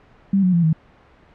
sine tone with pitch steps, 196 / 182.87 / 170.63 / 159.2 Hz, G3 / F#3 / F3 / D#3, 0 / -20 / -40 / +40 cents, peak -13 dBFS, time 0.33-0.73 s, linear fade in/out 5 ms, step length 100 ms, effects pink hiss -51 dBFS RMS until 1.34 s + low-pass 2000 Hz 12 dB/octave

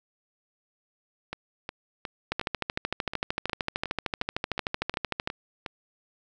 two click trains, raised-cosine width 0.3 ms, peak -11 / -17 dBFS, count 40 / 13, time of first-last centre 2.32-5.275 / 1.33-5.662 s, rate 13.2 / 2.77 Hz, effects none

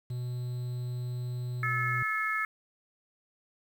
triangle tone, 123.5 Hz, B2, in tune, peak -30 dBFS, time 0.1-2.03 s, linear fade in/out 5 ms
harmonic tone, 432.8 Hz, A4, 29 cents flat, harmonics 3 / 4 / 5, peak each -32 / -32 / -33 dBFS, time 1.63-2.45 s, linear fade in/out 2 ms
effects 9-bit

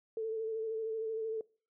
sine tone with vibrato, 443.8 Hz, A4, 15 cents sharp, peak -33 dBFS, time 0.17-1.41 s, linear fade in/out 2 ms, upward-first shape sine, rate 13 Hz, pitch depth 28 cents each way, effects noise-tail reverb RT60 0.4 s tail -23 dB re dry

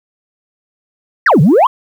sine exponential two-way sweep, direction down then up, 2050 to 130.81 to 1129 Hz, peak -3 dBFS, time 1.26-1.67 s, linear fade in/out 5 ms, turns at 1.41 s, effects tanh soft clip ceiling -3 dBFS + 7-bit

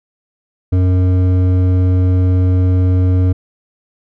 sine tone with hard clipping, 91.8 Hz, F#2, 13 cents flat, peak -11 dBFS, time 0.72-3.33 s, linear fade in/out 10 ms, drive 10 dB, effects none

